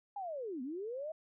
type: linear two-way sweep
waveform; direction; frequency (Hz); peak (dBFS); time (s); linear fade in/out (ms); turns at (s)
sine; down then up; 830.6 to 240 to 646; -38; 0.16-1.12; 5; 0.62
effects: none